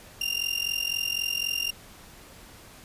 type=tone with amplitude modulation; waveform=30% pulse; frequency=2794 Hz; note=F7; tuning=in tune; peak=-20 dBFS; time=0.21-1.71 s; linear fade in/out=5 ms; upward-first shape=sine; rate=43.9 Hz; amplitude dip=85%; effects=pink hiss -49 dBFS RMS until 2.84 s + resampled to 32000 Hz